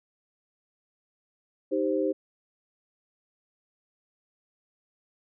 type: chord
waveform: sine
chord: C minor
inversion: first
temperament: equal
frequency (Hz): 311.1 / 392 / 523.3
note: Eb4 / G4 / C5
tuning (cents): 0 / 0 / 0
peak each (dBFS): -28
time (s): 1.71-2.13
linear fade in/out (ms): 20
effects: none